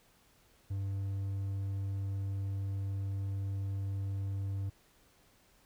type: tone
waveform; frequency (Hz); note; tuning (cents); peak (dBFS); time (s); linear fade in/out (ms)
triangle; 98; G2; 0; -31; 0.7-4.7; 10
effects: pink hiss -66 dBFS RMS until 5.65 s